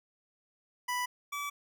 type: tone pair in turn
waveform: 25% pulse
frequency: 987.8 / 1150.1 Hz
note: B5 / D6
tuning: 0 / -37 cents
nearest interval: minor third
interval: 263 cents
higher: second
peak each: -27 / -31 dBFS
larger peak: first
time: 0.88-1.06 / 1.32-1.5 s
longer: neither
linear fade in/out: 10 ms
effects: none